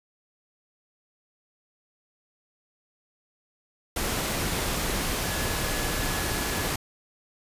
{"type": "tone in noise", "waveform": "sine", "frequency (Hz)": 1701, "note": "G#6", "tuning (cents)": 41, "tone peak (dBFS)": -38, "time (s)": [5.24, 6.67], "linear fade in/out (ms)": 5, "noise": "pink", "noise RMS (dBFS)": -28, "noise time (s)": [3.96, 6.76], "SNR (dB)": -13, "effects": ["resampled to 32000 Hz"]}